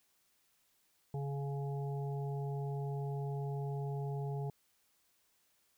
harmonic tone, 140 Hz, C#3, 18 cents sharp, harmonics 1 / 3 / 5 / 6, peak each -36 / -44 / -50 / -50 dBFS, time 1.14-4.5 s, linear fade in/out 2 ms, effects white hiss -74 dBFS RMS until 5.77 s

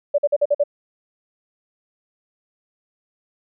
sine tone bursts, 579 Hz, D5, 25 cents flat, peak -13 dBFS, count 6, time 0.14-0.638 s, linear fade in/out 10 ms, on 43 ms, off 48 ms, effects none

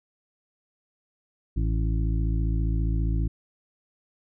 harmonic tone, 54.9 Hz, A1, 3 cents flat, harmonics 1 / 2 / 3 / 5 / 6, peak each -23 / -29 / -33 / -37 / -39 dBFS, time 1.56-3.28 s, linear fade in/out 10 ms, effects none

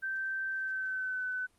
sine tone with pitch glide, 1557 to 1507.4 Hz, G6 to F#6, -12 to +32 cents, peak -32 dBFS, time 0.02-1.47 s, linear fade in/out 20 ms, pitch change -56 cents, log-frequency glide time 0.53-1.24 s, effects pink hiss -69 dBFS RMS until 1.58 s + Opus 32 kbps

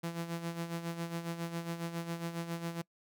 sawtooth tone with tremolo, 168.4 Hz, E3, 37 cents sharp, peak -30 dBFS, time 0.03-2.82 s, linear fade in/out 10 ms, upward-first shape sine, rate 7.3 Hz, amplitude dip 65%, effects noise-tail reverb RT60 0.1 s tail -24 dB re dry

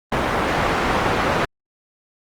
white low-pass noise, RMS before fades -20 dBFS, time 0.12-1.45 s, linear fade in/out 2 ms, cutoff 1300 Hz, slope 12 dB/octave, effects Opus 24 kbps

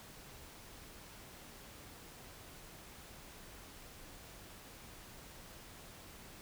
silence, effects pink hiss -54 dBFS RMS until 6.41 s

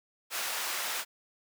pink high-pass noise, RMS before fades -34 dBFS, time 0.3-1.05 s, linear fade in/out 50 ms, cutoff 920 Hz, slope 12 dB/octave, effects none

